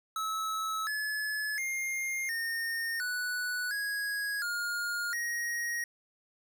square tone with pitch steps, 1298 / 1713 / 2121 / 1836 / 1479 / 1658 / 1422 / 1884 Hz, E6 / A6 / C7 / A#6 / F#6 / G#6 / F6 / A#6, -27 / -47 / +23 / -27 / -1 / -3 / +31 / +18 cents, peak -32 dBFS, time 0.16-5.84 s, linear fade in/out 2 ms, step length 710 ms, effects none

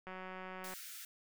click train, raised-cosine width 0.5 ms, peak -32 dBFS, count 125, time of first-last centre 0.07-0.737 s, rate 186 Hz
white high-pass noise, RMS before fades -49 dBFS, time 0.64-1.05 s, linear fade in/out 2 ms, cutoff 1300 Hz, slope 96 dB/octave
effects none

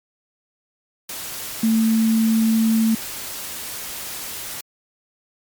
sine tone in noise, 223.5 Hz, A3, 27 cents sharp, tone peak -14 dBFS, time 1.63-2.95 s, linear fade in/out 5 ms, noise white, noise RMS -31 dBFS, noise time 1.09-4.61 s, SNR +14 dB, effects MP3 96 kbps

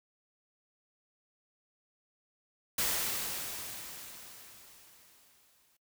white noise with exponential decay, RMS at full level -30 dBFS, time 2.78-5.77 s, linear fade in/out 5 ms, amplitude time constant 650 ms, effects noise-tail reverb RT60 0.1 s tail -19 dB re dry

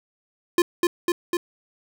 square tone with echo, 349.2 Hz, F4, in tune, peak -15 dBFS, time 0.58-0.62 s, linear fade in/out 2 ms, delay 250 ms, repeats 3, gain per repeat -2 dB, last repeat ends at 1.37 s, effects none

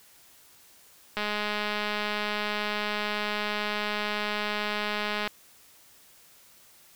click train, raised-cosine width 0.3 ms, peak -14 dBFS, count 859, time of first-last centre 1.17-5.275 s, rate 209 Hz, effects white hiss -56 dBFS RMS until 6.95 s

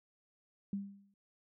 sine tone with exponential decay, 199 Hz, G3, 26 cents sharp, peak -32 dBFS, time 0.73-1.14 s, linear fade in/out 2 ms, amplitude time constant 88 ms, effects none

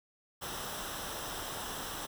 pink noise with comb filter, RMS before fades -40 dBFS, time 0.41-2.07 s, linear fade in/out 20 ms, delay 0.44 ms, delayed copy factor -0.6, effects none

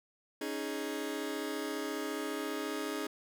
sawtooth chord, C# suspended second, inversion none, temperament just, 277.2 / 311.8 / 415.8 Hz, C#4 / D#4 / G#4, 0 / +4 / +2 cents, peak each -36 / -35 / -35 dBFS, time 0.41-3.07 s, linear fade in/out 5 ms, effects none

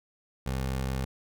20% pulse tone, 65.7 Hz, C2, 8 cents sharp, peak -24 dBFS, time 0.46-1.05 s, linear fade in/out 5 ms, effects none

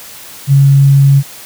sine tone, 138.59 Hz, C#3, in tune, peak -3 dBFS, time 0.47-1.23 s, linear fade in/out 50 ms, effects white hiss -32 dBFS RMS until 1.45 s + high-pass 60 Hz 12 dB/octave

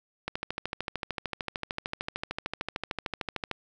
click train, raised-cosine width 0.3 ms, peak -15 dBFS, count 44, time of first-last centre 0.28-3.513 s, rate 13.3 Hz, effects none

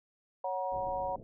sine chord, F# major, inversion second, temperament equal with one note detuned, 554.4 / 740 / 949.7 Hz, C#5 / F#5 / A#5, 0 / 0 / +32 cents, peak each -36 dBFS, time 0.44-1.16 s, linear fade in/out 5 ms
pink low-pass noise, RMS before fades -48 dBFS, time 0.72-1.23 s, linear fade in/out 0 ms, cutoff 650 Hz, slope 48 dB/octave
effects none

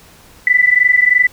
sine tone pair together, 1975.5 / 1998.5 Hz, B6 / B6, 0 / +20 cents, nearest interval unison, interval 20 cents, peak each -11 dBFS, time 0.47-1.27 s, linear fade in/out 2 ms, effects pink hiss -44 dBFS RMS until 1.32 s

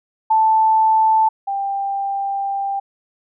sine tone pair in turn, 880 / 791.3 Hz, A5 / G5, 0 / +16 cents, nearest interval major second, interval 184 cents, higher first, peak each -11 / -19 dBFS, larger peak first, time 0.3-1.29 / 1.47-2.8 s, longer second, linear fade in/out 10 ms, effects none

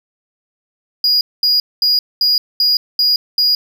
triangle tone bursts, 4884 Hz, D#8, 33 cents flat, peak -9 dBFS, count 7, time 1.04-3.55 s, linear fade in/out 2 ms, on 170 ms, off 220 ms, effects none

